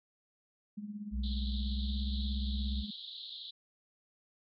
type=tone with tremolo; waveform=sine; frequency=207.7 Hz; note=G#3; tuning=in tune; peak=-36 dBFS; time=0.77-2.91 s; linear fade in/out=10 ms; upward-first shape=triangle; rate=17 Hz; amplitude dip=75%
type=tone with pitch glide; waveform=sine; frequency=61.74 to 64.62 Hz; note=B1 to C2; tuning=0 to -21 cents; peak=-32 dBFS; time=1.11-2.85 s; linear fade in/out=50 ms; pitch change=+79 cents; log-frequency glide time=1.52-1.95 s
type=band-pass noise; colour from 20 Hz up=white; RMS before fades=-46 dBFS; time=1.23-3.51 s; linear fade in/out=10 ms; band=3300 to 4200 Hz; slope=96 dB/octave
effects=none